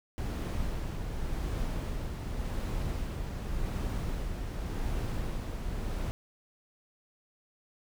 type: noise with tremolo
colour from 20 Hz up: brown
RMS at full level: -32 dBFS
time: 0.18-6.11 s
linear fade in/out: 0 ms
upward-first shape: sine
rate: 0.88 Hz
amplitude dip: 35%
effects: none